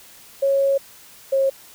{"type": "tone pair in turn", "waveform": "sine", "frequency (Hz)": [550, 540.6], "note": ["C#5", "C#5"], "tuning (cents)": [-14, -44], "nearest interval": "unison", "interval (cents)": 30, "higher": "first", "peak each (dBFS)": -15, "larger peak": "neither", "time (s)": [[0.42, 0.78], [1.32, 1.5]], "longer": "first", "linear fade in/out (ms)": 10, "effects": ["white hiss -46 dBFS RMS until 1.74 s"]}